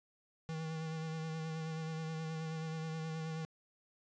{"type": "tone with vibrato", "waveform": "square", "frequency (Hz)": 159.9, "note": "D#3", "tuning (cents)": 48, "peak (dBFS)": -39, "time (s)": [0.49, 3.45], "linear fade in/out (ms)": 0, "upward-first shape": "sine", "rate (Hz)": 9.4, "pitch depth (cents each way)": 24, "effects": ["resampled to 16000 Hz", "12-bit"]}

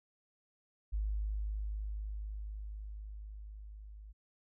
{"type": "tone with level ramp", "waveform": "sine", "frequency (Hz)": 52, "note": "G#1", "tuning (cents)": 3, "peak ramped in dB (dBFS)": [-31, -48], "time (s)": [0.92, 4.13], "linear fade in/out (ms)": 20, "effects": []}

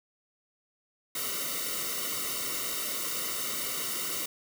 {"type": "noise with comb filter", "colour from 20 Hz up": "white", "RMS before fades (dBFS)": -33, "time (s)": [1.15, 4.26], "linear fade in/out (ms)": 5, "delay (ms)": 1.2, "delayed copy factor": -0.95, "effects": []}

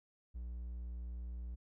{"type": "tone", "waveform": "triangle", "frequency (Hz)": 59.8, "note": "A#1", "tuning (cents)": 45, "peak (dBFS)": -39, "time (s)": [0.34, 1.56], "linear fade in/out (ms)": 20, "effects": []}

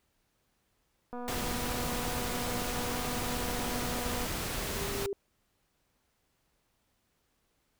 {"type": "click train", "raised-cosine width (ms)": 1, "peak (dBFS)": -28, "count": 764, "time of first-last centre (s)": [1.13, 4.257], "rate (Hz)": 244}
{"type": "noise", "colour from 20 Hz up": "pink", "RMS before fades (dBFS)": -35, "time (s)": [1.28, 5.06], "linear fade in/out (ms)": 0}
{"type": "tone with exponential growth", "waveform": "sine", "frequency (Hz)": 398, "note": "G4", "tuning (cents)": 26, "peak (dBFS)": -30, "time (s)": [4.02, 5.13], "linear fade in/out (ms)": 1, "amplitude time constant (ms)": 240}
{"effects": ["pink hiss -75 dBFS RMS until 7.79 s"]}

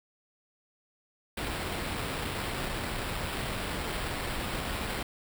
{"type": "noise with sample-and-hold", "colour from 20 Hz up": "pink", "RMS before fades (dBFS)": -34, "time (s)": [1.37, 5.03], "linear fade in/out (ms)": 5, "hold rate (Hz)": 6300, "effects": []}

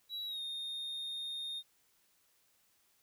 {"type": "tone with pitch glide", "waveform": "triangle", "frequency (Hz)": [3898, 3679], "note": ["B7", "A#7"], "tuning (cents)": [-23, -24], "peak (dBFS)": -37, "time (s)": [0.09, 1.63], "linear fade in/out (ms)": 50, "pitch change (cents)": -101, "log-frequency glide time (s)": [0.26, 0.41], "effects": ["white hiss -72 dBFS RMS until 3.02 s"]}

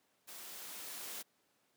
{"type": "noise with level ramp", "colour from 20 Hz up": "white", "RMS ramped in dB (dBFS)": [-50, -44], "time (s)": [0.27, 1.23], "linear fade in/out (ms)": 20, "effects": ["pink hiss -75 dBFS RMS until 1.76 s", "high-pass 200 Hz 12 dB/octave"]}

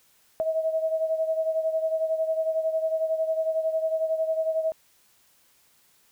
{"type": "beating tone pair", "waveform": "sine", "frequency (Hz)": [639, 650], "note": ["D#5", "E5"], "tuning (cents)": [46, -24], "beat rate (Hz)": 11, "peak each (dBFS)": [-24, -30], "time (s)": [0.4, 4.72], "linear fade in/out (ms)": 0, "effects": ["white hiss -62 dBFS RMS until 6.11 s"]}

